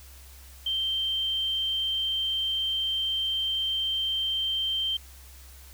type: tone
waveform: sine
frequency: 3136 Hz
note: G7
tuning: in tune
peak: -25 dBFS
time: 0.66-4.97 s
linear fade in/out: 5 ms
effects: added 66 Hz sine -47 dBFS peak until 5.73 s + white hiss -52 dBFS RMS until 5.73 s